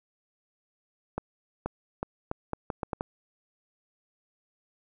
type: accelerating click train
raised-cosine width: 1 ms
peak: -16 dBFS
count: 9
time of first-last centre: 1.18-3.009 s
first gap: 480 ms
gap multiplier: 0.77
effects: none